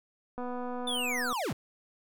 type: click train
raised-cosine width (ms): 1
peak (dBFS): -25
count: 235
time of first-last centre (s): 0.38-1.327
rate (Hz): 247
type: linear sweep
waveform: square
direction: down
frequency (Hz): 3574 to 77.78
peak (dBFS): -31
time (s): 0.87-1.53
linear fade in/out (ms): 5
effects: none